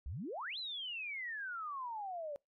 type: exponential two-way sweep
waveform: sine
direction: up then down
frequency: 57.2 to 4159 to 559 Hz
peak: -39 dBFS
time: 0.06-2.36 s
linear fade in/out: 0 ms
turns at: 0.58 s
effects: noise-tail reverb RT60 0.2 s tail -26 dB re dry + MP3 64 kbps